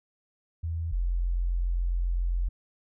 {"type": "tone pair in turn", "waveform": "sine", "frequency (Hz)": [82.5, 43.7], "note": ["E2", "F1"], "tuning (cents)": [2, 2], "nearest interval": "major seventh", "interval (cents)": 1100, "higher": "first", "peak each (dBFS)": [-28, -24], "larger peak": "second", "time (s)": [[0.63, 0.92], [0.92, 2.49]], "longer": "second", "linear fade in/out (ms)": 10, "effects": []}